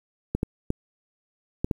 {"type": "clicks", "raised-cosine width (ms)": 3, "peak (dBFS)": -11, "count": 5, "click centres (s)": [0.35, 0.431, 0.704, 1.645, 1.712], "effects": ["8-bit"]}